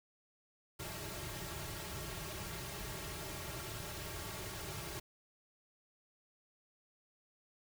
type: noise with comb filter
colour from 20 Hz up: pink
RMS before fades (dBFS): -44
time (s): 0.79-5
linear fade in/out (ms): 10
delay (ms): 4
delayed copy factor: -0.95
effects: none